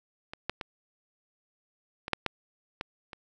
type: clicks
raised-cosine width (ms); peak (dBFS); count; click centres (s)
0.3; -23 / -13 / -19 / -20 / -8 / -11 / -17 / -25; 8; 0.335 / 0.496 / 0.612 / 2.081 / 2.133 / 2.263 / 2.811 / 3.132
effects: none